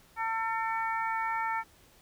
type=harmonic tone; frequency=449.7 Hz; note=A4; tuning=38 cents sharp; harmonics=2 / 3 / 4 / 5; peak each=-31 / -35 / -37 / -39 dBFS; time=0.16-1.64 s; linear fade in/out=50 ms; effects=pink hiss -60 dBFS RMS until 2.01 s